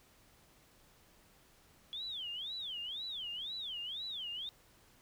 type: tone with vibrato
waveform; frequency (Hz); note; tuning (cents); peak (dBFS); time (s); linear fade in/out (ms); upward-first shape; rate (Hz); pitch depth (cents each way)
sine; 3333; G#7; +5; -39; 1.93-4.49; 0; sine; 2; 300
effects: pink hiss -65 dBFS RMS until 5.01 s